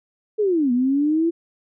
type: linear two-way sweep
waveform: sine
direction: down then up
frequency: 440 to 239.1 to 340.9 Hz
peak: -16 dBFS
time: 0.38-1.31 s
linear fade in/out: 20 ms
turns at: 0.72 s
effects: none